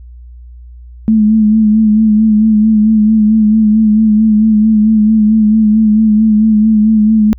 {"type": "tone with vibrato", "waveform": "sine", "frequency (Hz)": 216, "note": "A3", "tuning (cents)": -32, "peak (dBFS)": -5, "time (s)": [1.08, 7.33], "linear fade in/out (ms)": 0, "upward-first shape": "sine", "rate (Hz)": 4.5, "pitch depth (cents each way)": 42, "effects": ["added 60 Hz sine -30 dBFS peak until 7.38 s"]}